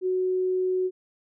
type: tone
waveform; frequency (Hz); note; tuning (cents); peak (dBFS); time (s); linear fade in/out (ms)
sine; 370; F#4; 0; -22; 0.01-0.91; 50
effects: none